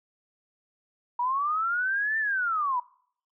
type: linear two-way sweep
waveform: sine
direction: up then down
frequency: 950 to 1794 to 950 Hz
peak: -24 dBFS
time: 1.19-2.8 s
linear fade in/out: 5 ms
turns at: 2.18 s
effects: noise-tail reverb RT60 0.6 s tail -23 dB re dry